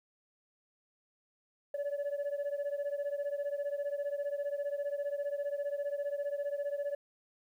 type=beating tone pair; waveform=sine; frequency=567 / 582 Hz; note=C#5 / D5; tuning=+39 / -16 cents; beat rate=15 Hz; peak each=-33 / -35 dBFS; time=1.74-6.95 s; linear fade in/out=5 ms; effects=tanh soft clip ceiling -30 dBFS + 11-bit